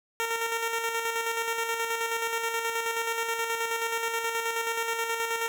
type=tone with tremolo; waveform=10% pulse; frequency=458.4 Hz; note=A#4; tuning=29 cents flat; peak=-18 dBFS; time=0.2-5.48 s; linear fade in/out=0 ms; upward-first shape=square; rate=9.4 Hz; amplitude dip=40%; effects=none